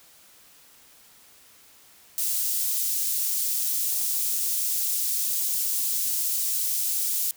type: high-pass noise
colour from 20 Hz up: white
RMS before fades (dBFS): -26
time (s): 2.18-7.31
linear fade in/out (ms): 0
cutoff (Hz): 6300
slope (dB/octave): 12
effects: white hiss -54 dBFS RMS until 7.36 s